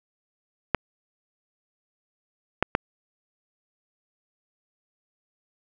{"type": "clicks", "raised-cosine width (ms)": 0.5, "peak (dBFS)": -4, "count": 3, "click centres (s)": [0.747, 2.626, 2.751], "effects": []}